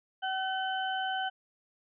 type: harmonic tone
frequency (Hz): 760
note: F#5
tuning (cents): +46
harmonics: 1 / 2 / 4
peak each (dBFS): -32 / -35 / -38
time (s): 0.22-1.3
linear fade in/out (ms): 20
effects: none